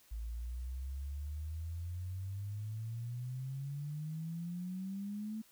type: exponential sweep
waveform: sine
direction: up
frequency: 54.4 to 221.2 Hz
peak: -38 dBFS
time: 0.11-5.42 s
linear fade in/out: 10 ms
effects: white hiss -65 dBFS RMS until 5.51 s